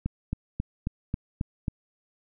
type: click train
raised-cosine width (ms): 5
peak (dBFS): -15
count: 7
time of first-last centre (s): 0.06-1.682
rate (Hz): 3.7
effects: none